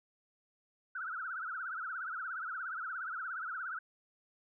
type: tone with vibrato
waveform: sine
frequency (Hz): 1412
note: F6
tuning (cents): +19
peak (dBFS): -37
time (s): 0.95-3.79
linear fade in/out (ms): 5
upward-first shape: triangle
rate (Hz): 17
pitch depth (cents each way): 200
effects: none